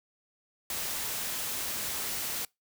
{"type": "noise", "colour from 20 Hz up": "white", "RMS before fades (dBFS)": -34, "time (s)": [0.7, 2.45], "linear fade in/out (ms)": 2, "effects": ["noise-tail reverb RT60 0.2 s tail -25 dB re dry"]}